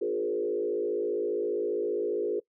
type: tone with frequency modulation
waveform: sine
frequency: 418.9 Hz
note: G#4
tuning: 15 cents sharp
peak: -26 dBFS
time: 0.01-2.4 s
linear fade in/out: 10 ms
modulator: 55 Hz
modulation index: 1.3
effects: noise-tail reverb RT60 0.1 s tail -22 dB re dry